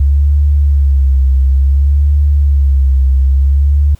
sine tone with vibrato, 69.3 Hz, C#2, in tune, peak -6 dBFS, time 0-3.95 s, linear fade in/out 5 ms, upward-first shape sine, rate 0.57 Hz, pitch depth 77 cents each way, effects pink hiss -50 dBFS RMS until 3.99 s

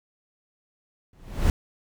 brown noise with exponential growth, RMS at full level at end -17 dBFS, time 1.13-1.5 s, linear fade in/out 1 ms, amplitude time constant 80 ms, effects none

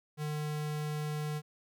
square tone, 150.8 Hz, D3, 46 cents sharp, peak -34 dBFS, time 0.17-1.42 s, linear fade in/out 50 ms, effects none

